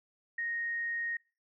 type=tone; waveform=sine; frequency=1864.7 Hz; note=A#6; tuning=in tune; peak=-32 dBFS; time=0.38-1.17 s; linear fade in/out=5 ms; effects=noise-tail reverb RT60 0.4 s tail -26 dB re dry